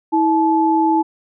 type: tone pair together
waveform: sine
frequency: 323.6 / 864 Hz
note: E4 / A5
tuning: -32 / -32 cents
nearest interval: octave + perfect fourth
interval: 1700 cents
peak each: -15 dBFS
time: 0.12-1.03 s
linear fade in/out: 20 ms
effects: none